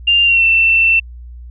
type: tone with pitch glide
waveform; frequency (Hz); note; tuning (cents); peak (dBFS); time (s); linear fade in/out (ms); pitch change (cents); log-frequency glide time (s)
sine; 2794 to 2683; F7 to E7; 0 to +30; -8; 0.07-1; 10; -70; 0.24-0.44
effects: added 60 Hz sine -30 dBFS peak until 1.5 s